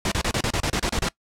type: noise bursts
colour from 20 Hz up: pink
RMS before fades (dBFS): -23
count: 11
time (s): 0.05-1.087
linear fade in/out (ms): 2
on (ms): 67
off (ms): 30
effects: noise-tail reverb RT60 0.1 s tail -22 dB re dry + low-pass 8000 Hz 12 dB/octave